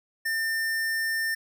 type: tone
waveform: square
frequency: 1800 Hz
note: A6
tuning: 39 cents sharp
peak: -26 dBFS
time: 0.25-1.35 s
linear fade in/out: 10 ms
effects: none